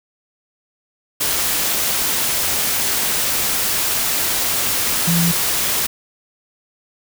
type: tone in noise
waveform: sine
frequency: 170 Hz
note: F3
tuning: 46 cents flat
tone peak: -15 dBFS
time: 5.07-5.32 s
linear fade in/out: 10 ms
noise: white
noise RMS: -19 dBFS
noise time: 1.2-5.87 s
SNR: +1 dB
effects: none